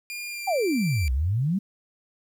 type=tone with pitch glide; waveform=sawtooth; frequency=2412 to 2347 Hz; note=D7 to D7; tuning=+46 to -2 cents; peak=-29 dBFS; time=0.1-1.08 s; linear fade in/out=0 ms; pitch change=-48 cents; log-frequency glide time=0.27-0.54 s
type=exponential two-way sweep; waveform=sine; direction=down then up; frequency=814 to 60.5 to 207.5 Hz; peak=-21 dBFS; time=0.47-1.59 s; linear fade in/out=10 ms; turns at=1.12 s
effects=10-bit